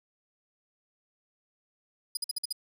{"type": "tone bursts", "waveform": "25% pulse", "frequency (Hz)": 4952, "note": "D#8", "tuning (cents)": -9, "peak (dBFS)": -24, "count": 6, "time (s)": [2.15, 2.526], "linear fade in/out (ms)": 5, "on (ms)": 21, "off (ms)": 50, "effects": []}